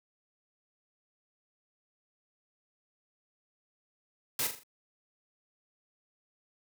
white noise with echo, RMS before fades -31 dBFS, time 4.39-4.47 s, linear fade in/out 2 ms, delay 41 ms, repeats 4, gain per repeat -7 dB, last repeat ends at 4.634 s, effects high-pass 100 Hz 12 dB/octave

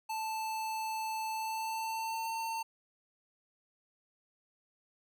square tone with pitch glide, 880 to 902.7 Hz, A5 to A5, 0 to +44 cents, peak -35 dBFS, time 0.09-2.63 s, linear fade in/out 10 ms, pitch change +44 cents, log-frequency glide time 1.32-2.33 s, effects none

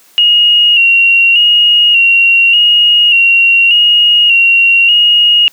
sine tone with vibrato, 2810 Hz, F7, 10 cents sharp, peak -4 dBFS, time 0.18-5.48 s, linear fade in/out 0 ms, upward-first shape square, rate 0.85 Hz, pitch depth 38 cents each way, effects white hiss -45 dBFS RMS until 5.52 s + high-pass 150 Hz 12 dB/octave

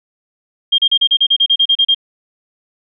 sine tone bursts, 3212 Hz, G7, 41 cents sharp, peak -8 dBFS, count 13, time 0.72-1.947 s, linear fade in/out 10 ms, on 63 ms, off 34 ms, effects none

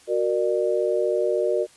sine chord, Gb augmented, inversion none, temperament equal with one note detuned, 370 / 466.2 / 599.3 Hz, Gb4 / Bb4 / D5, 0 / 0 / +35 cents, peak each -24 dBFS, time 0.07-1.67 s, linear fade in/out 50 ms, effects white hiss -53 dBFS RMS until 1.76 s + resampled to 24000 Hz

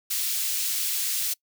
white high-pass noise, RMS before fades -27 dBFS, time 0.1-1.34 s, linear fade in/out 10 ms, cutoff 2900 Hz, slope 12 dB/octave, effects noise-tail reverb RT60 0.1 s tail -24 dB re dry

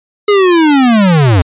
square linear sweep, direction down, 420.4 to 82.41 Hz, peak -6 dBFS, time 0.28-1.42 s, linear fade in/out 5 ms, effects resampled to 8000 Hz

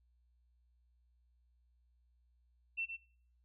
sine tone with echo, 2693 Hz, E7, 36 cents sharp, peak -35 dBFS, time 2.77-2.86 s, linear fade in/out 20 ms, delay 110 ms, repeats 1, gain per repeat -6 dB, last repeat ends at 2.97 s, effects noise-tail reverb RT60 0.5 s tail -21 dB re dry + added 60 Hz sine -69 dBFS peak until 3.44 s

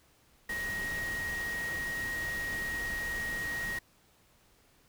sine tone in noise, 1883 Hz, A#6, 17 cents sharp, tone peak -33 dBFS, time 0.49-3.79 s, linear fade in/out 5 ms, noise pink, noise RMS -42 dBFS, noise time 0.49-3.79 s, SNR +6 dB, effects pink hiss -65 dBFS RMS until 4.88 s

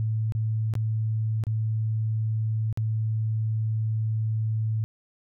sine tone with dropouts, 110 Hz, A2, in tune, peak -23 dBFS, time 0-4.84 s, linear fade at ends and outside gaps 0 ms, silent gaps 0.322-0.35 / 0.738-0.753 / 1.438-1.468 / 2.727-2.774 s, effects none

